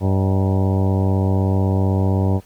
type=harmonic tone with a mistuned harmonic; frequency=95.9 Hz; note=G2; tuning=37 cents flat; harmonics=1 / 2 / 3 / 4 / 5 / 6 / 7 / 8 / 9 / 10; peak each=-16 / -22 / -26 / -28 / -30 / -32 / -33 / -34 / -35 / -36 dBFS; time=0-2.41 s; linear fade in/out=50 ms; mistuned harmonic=7; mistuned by=-88 cents; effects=pink hiss -52 dBFS RMS until 2.45 s